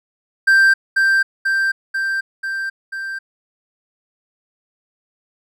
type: tone with echo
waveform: triangle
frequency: 1573 Hz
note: G6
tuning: 6 cents sharp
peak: -7 dBFS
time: 0.47-0.74 s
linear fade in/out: 10 ms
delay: 490 ms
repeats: 5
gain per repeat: -3 dB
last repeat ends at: 3.19 s
effects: none